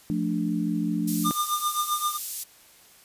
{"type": "chord", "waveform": "sine", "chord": "D minor", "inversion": "first", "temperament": "equal", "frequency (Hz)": [174.61, 220, 293.7], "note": ["F3", "A3", "D4"], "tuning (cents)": [0, 0, 0], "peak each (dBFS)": -28, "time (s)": [0.1, 1.31], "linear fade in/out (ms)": 0}
{"type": "high-pass noise", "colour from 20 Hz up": "white", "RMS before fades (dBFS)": -32, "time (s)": [1.07, 2.44], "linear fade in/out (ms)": 10, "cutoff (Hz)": 5700, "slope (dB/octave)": 12}
{"type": "tone with tremolo", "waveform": "square", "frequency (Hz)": 1204, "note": "D6", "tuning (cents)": 43, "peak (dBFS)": -22, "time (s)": [1.24, 2.18], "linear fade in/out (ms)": 20, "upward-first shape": "triangle", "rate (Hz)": 7.6, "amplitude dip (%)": 90}
{"effects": ["white hiss -54 dBFS RMS until 3.04 s", "resampled to 32000 Hz"]}